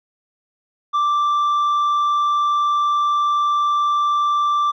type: tone with tanh clipping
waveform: sine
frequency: 1174.7 Hz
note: D6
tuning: in tune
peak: -16 dBFS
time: 0.93-4.72 s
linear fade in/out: 20 ms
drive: 4 dB
effects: none